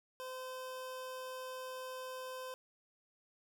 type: tone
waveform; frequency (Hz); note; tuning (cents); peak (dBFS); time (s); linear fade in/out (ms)
25% pulse; 514; C5; -31; -39; 0.2-2.54; 0
effects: none